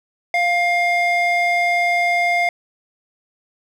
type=ring-modulated tone; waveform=triangle; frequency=1408 Hz; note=F6; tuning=14 cents sharp; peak=-10 dBFS; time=0.34-2.49 s; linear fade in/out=2 ms; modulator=711 Hz; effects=none